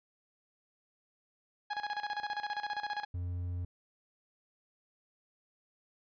30% pulse tone with tremolo, 830.6 Hz, G#5, in tune, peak -30 dBFS, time 1.7-3.05 s, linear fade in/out 10 ms, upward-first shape square, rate 15 Hz, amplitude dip 75%
triangle tone, 88.6 Hz, F2, 25 cents sharp, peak -32 dBFS, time 3.14-3.65 s, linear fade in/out 5 ms
effects resampled to 11025 Hz

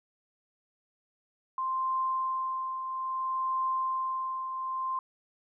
sine tone with tremolo, 1046.5 Hz, C6, in tune, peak -26 dBFS, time 1.58-4.99 s, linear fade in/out 2 ms, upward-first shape triangle, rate 0.6 Hz, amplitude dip 55%, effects none

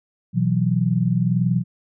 sine chord, B suspended fourth, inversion none, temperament equal, 123.47 / 164.81 / 185 Hz, B2 / E3 / F#3, 0 / 0 / 0 cents, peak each -21 dBFS, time 0.33-1.64 s, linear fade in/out 50 ms, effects none

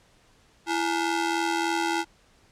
sawtooth ring-modulated tone, 587.3 Hz, D5, in tune, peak -17 dBFS, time 0.66-2.05 s, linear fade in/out 50 ms, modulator 252 Hz, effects pink hiss -60 dBFS RMS until 2.51 s + low-pass 8000 Hz 12 dB/octave

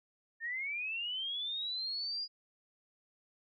sine linear sweep, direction up, 1785 to 4900 Hz, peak -35 dBFS, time 0.4-2.28 s, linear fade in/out 50 ms, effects none

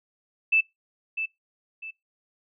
sine tone with echo, 2637 Hz, E7, in tune, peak -17 dBFS, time 0.52-0.61 s, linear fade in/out 10 ms, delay 650 ms, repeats 2, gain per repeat -9 dB, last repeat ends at 1.91 s, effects noise-tail reverb RT60 0.2 s tail -25 dB re dry

